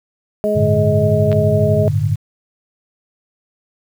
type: harmonic tone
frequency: 210 Hz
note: G#3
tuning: 19 cents sharp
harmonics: 1 / 2 / 3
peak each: -21 / -19 / -16 dBFS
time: 0.44-1.88 s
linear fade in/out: 0 ms
type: chord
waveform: sine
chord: G suspended second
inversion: none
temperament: equal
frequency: 98 / 110 / 146.83 Hz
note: G2 / A2 / D3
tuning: 0 / 0 / 0 cents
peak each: -18 dBFS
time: 0.55-2.16 s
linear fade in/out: 20 ms
type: clicks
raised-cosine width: 0.3 ms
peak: -14 dBFS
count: 2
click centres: 1.317 / 1.328 s
effects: 7-bit